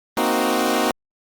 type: chord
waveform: 15% pulse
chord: C half-diminished seventh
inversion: third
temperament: equal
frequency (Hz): 233.1 / 261.6 / 311.1 / 370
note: Bb3 / C4 / Eb4 / Gb4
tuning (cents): 0 / 0 / 0 / 0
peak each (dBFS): -17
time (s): 0.17-0.91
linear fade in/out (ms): 2
effects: Opus 32 kbps